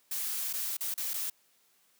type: noise with dropouts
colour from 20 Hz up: blue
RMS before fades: -34 dBFS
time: 0.11-1.3 s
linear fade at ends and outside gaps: 5 ms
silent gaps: 0.529-0.535 / 0.769-0.807 / 0.941-0.977 / 1.135-1.139 s
effects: white hiss -68 dBFS RMS until 1.99 s + high-pass 150 Hz 12 dB/octave